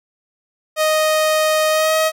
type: tone with pitch glide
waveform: sawtooth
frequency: 622.3 to 632.8 Hz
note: D#5 to D#5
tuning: 0 to +29 cents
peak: -10 dBFS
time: 0.76-2.12 s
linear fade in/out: 50 ms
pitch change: +29 cents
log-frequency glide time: 1.7-1.94 s
effects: none